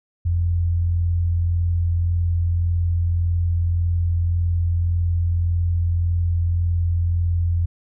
sine tone pair together, 44.23 / 86 Hz, F1 / F2, +23 / -26 cents, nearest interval octave, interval 1151 cents, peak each -29 / -17 dBFS, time 0.25-7.66 s, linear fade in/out 10 ms, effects none

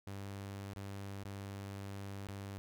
sawtooth tone with dropouts, 99 Hz, G2, 18 cents sharp, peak -39 dBFS, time 0.07-2.58 s, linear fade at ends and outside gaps 0 ms, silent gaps 0.735-0.762 / 1.235-1.251 / 2.27-2.287 s, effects none

